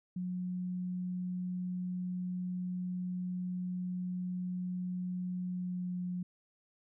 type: tone with pitch glide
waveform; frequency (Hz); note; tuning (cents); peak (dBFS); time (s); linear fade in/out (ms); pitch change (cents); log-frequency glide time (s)
sine; 181.1 to 179.54; F#3 to F3; -37 to +48; -34; 0.16-6.23; 5; -15; 5.45-6
effects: none